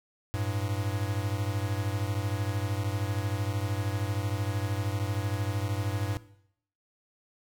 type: beating tone pair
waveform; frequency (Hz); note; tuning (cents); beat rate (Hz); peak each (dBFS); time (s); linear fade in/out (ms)
square; 98.2 / 111.2; G2 / A2; +4 / +19; 13; -31 / -33; 0.34-6.17; 0
effects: noise-tail reverb RT60 0.7 s tail -17 dB re dry